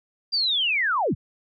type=linear sweep; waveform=sine; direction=down; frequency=4808 to 52 Hz; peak=-20 dBFS; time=0.32-1.15 s; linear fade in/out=20 ms; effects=none